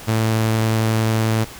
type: tone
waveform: sawtooth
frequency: 111.1 Hz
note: A2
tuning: 17 cents sharp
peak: -12 dBFS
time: 0.07-1.45 s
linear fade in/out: 20 ms
effects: pink hiss -37 dBFS RMS until 1.59 s

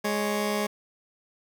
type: tone pair together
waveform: 15% pulse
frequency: 208 / 554.4 Hz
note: G#3 / C#5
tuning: +3 / 0 cents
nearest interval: octave + perfect fourth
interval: 1697 cents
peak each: -20 / -25 dBFS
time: 0.04-0.67 s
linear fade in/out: 10 ms
effects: none

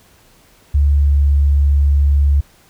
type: tone with pitch glide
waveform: sine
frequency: 71.6 to 71.06 Hz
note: D2 to C#2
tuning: -43 to +44 cents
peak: -9 dBFS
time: 0.74-2.41 s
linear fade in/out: 10 ms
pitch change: -13 cents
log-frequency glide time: 0.98-1.18 s
effects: pink hiss -50 dBFS RMS until 2.69 s

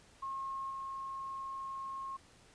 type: tone with level steps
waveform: sine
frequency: 1078 Hz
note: C#6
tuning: 49 cents flat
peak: -37 / -39 dBFS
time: 0.22-2.17 s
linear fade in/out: 10 ms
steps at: 0.7 s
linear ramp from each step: 5 ms
effects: pink hiss -62 dBFS RMS until 2.54 s + resampled to 22050 Hz

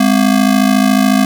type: ring-modulated tone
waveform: square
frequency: 231.8 Hz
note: A#3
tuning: 10 cents flat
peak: -6 dBFS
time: 0-1.25 s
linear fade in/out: 2 ms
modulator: 27 Hz
effects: none

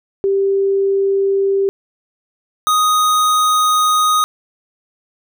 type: tone pair in turn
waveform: sine / square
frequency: 392.5 / 1246.1 Hz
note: G4 / D#6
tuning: +2 / +2 cents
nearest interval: octave + minor sixth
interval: 2000 cents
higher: second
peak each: -12 dBFS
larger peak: neither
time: 0.24-1.69 / 2.67-4.24 s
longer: second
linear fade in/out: 0 ms
effects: none

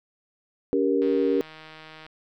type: chord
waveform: sine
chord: G diminished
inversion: second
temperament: just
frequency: 282.2 / 392 / 470.4 Hz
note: Db4 / G4 / Bb4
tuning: +31 / 0 / +16 cents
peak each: -24 dBFS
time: 0.73-1.41 s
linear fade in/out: 0 ms
type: click train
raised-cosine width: 0.3 ms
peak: -28 dBFS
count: 165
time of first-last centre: 1.02-2.065 s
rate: 157 Hz
effects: none

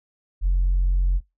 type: tone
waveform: sine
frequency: 44.79 Hz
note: F1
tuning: 44 cents sharp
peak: -15 dBFS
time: 0.41-1.21 s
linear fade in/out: 50 ms
effects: noise-tail reverb RT60 0.2 s tail -23 dB re dry + tanh soft clip ceiling -14 dBFS

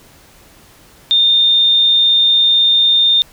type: tone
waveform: sine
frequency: 3629 Hz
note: A#7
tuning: 47 cents flat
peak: -8 dBFS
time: 1.11-3.22 s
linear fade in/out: 0 ms
effects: pink hiss -45 dBFS RMS until 3.32 s

